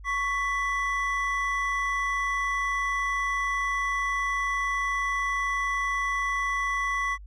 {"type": "tone pair together", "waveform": "triangle", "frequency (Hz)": [1114, 1984.9], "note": ["C#6", "B6"], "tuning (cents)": [8, 8], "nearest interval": "minor seventh", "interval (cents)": 1000, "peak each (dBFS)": -26, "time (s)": [0.04, 7.18], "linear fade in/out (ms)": 50, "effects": ["added 50 Hz sine -41 dBFS peak until 7.26 s", "resampled to 22050 Hz"]}